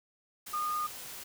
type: tone in noise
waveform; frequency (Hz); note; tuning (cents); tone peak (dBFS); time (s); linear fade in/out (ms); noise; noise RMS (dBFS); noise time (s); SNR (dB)
sine; 1223; D#6; -30; -30; 0.53-0.87; 10; white; -44; 0.46-1.24; +11
effects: none